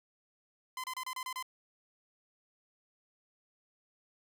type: tone bursts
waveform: sawtooth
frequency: 1026 Hz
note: C6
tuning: 34 cents flat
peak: -33 dBFS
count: 7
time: 0.77-1.426 s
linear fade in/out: 2 ms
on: 68 ms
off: 30 ms
effects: none